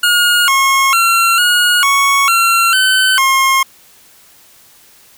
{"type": "tone with pitch steps", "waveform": "25% pulse", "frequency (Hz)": [1432, 1085, 1364, 1444, 1110, 1364, 1524, 1071], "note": ["F6", "C#6", "F6", "F#6", "C#6", "F6", "G6", "C6"], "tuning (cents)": [43, -37, -41, -43, 2, -41, -49, 40], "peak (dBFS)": -5, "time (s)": [0.03, 3.63], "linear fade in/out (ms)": 5, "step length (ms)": 450, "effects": ["white hiss -45 dBFS RMS until 5.17 s"]}